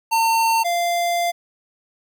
square tone pair in turn, 906 / 693.1 Hz, A#5 / F5, -50 / -13 cents, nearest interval perfect fourth, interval 463 cents, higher first, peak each -16 / -19 dBFS, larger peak first, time 0.11-0.64 / 0.64-1.32 s, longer second, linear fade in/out 20 ms, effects 9-bit

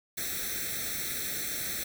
white noise with comb filter, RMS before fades -34 dBFS, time 0.17-1.84 s, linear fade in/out 10 ms, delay 0.51 ms, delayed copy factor +1, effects none

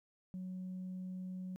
sine tone, 184.6 Hz, F#3, 4 cents flat, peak -39 dBFS, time 0.34-1.56 s, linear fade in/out 0 ms, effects tanh soft clip ceiling -38 dBFS + 13-bit

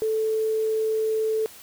sine tone, 438.7 Hz, A4, 5 cents flat, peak -21 dBFS, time 0.02-1.46 s, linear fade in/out 0 ms, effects white hiss -46 dBFS RMS until 1.62 s

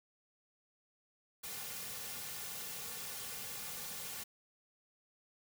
white noise with comb filter, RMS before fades -44 dBFS, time 1.43-4.24 s, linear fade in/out 10 ms, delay 3.1 ms, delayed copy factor -1, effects none

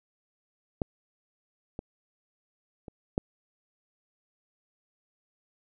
clicks, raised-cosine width 2 ms, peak -14 / -22 / -28 / -12 dBFS, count 4, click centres 0.818 / 1.791 / 2.882 / 3.179 s, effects none

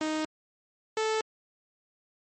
sawtooth tone pair in turn, 311.1 / 438.1 Hz, D#4 / A4, 0 / -7 cents, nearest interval tritone, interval 593 cents, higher second, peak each -24 / -22 dBFS, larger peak second, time 0.01-0.25 / 0.97-1.21 s, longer neither, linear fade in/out 2 ms, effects MP3 32 kbps

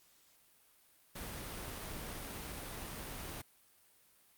pink noise, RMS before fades -44 dBFS, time 1.15-3.42 s, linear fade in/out 10 ms, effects white hiss -67 dBFS RMS until 4.37 s + Opus 48 kbps

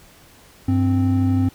triangle tone pair together, 98 / 261.6 Hz, G2 / C4, 0 / 0 cents, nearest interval octave + perfect fourth, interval 1700 cents, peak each -16 dBFS, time 0.68-1.49 s, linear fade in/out 5 ms, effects pink hiss -49 dBFS RMS until 1.54 s

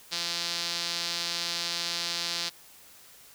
sawtooth tone with band-pass filter, 171.1 Hz, F3, 35 cents flat, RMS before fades -32 dBFS, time 0.11-2.5 s, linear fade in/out 20 ms, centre 4500 Hz, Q 2.8, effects white hiss -53 dBFS RMS until 3.34 s

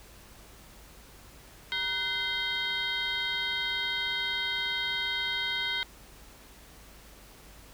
sine tone with frequency modulation, 2626 Hz, E7, 7 cents flat, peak -28 dBFS, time 1.72-5.83 s, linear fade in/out 0 ms, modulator 558 Hz, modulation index 2.4, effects added 50 Hz sine -55 dBFS peak until 7.73 s + pink hiss -53 dBFS RMS until 7.73 s

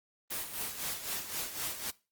white noise with tremolo, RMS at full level -35 dBFS, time 0.3-1.91 s, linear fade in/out 10 ms, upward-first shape sine, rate 3.9 Hz, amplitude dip 65%, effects noise-tail reverb RT60 0.3 s tail -21 dB re dry + Opus 24 kbps

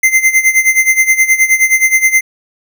square tone with tremolo, 2077 Hz, C7, 13 cents flat, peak -5 dBFS, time 0.03-2.21 s, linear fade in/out 5 ms, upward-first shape sine, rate 9.5 Hz, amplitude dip 80%, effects none

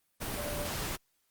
sine tone in noise, 586 Hz, D5, 4 cents flat, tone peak -38 dBFS, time 0.36-0.69 s, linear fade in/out 20 ms, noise pink, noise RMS -36 dBFS, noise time 0.2-0.97 s, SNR -5 dB, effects white hiss -75 dBFS RMS until 1.3 s + Opus 32 kbps

